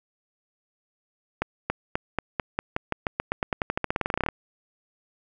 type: accelerating click train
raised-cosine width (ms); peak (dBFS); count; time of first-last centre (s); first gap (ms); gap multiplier
0.5; -9; 28; 1.42-4.287; 280; 0.91
effects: none